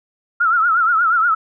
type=tone with vibrato; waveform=sine; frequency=1361 Hz; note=F6; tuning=45 cents flat; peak=-12 dBFS; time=0.4-1.35 s; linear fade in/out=10 ms; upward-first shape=triangle; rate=8.4 Hz; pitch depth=130 cents each way; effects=none